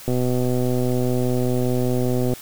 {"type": "click train", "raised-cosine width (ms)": 2, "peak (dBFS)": -10, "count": 283, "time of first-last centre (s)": [0.08, 2.336], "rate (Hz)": 125, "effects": ["white hiss -40 dBFS RMS until 2.41 s"]}